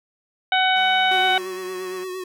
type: harmonic tone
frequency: 750 Hz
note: F#5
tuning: 23 cents sharp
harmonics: 1 / 2 / 3 / 4 / 5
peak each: -19 / -22 / -24 / -25 / -26 dBFS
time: 0.52-1.38 s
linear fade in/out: 2 ms
type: tone with pitch glide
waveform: 5% pulse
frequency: 196 to 185.11 Hz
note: G3 to F#3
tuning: 0 to +1 cents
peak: -28 dBFS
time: 0.75-2.05 s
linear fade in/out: 20 ms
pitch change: -99 cents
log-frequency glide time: 1.11-1.72 s
type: tone with vibrato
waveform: square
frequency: 370 Hz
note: F#4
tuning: in tune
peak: -29 dBFS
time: 1.11-2.24 s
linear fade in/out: 5 ms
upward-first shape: sine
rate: 8.7 Hz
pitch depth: 34 cents each way
effects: none